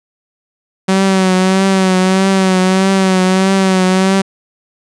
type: tone with vibrato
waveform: sawtooth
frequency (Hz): 189.1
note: F#3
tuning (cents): +38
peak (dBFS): -5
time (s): 0.88-4.22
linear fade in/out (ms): 10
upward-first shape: triangle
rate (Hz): 1.6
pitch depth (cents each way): 47
effects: resampled to 22050 Hz